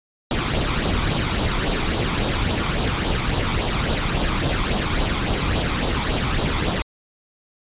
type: noise with flanger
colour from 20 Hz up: pink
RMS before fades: -21 dBFS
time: 0.31-6.82 s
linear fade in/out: 0 ms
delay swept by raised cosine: 0.23 to 0.91 ms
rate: 3.6 Hz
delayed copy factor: +0.5
effects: resampled to 8000 Hz